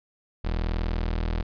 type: tone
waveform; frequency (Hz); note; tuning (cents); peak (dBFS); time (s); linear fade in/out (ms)
30% pulse; 40.58; E1; -26; -22; 0.44-1.43; 10
effects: resampled to 11025 Hz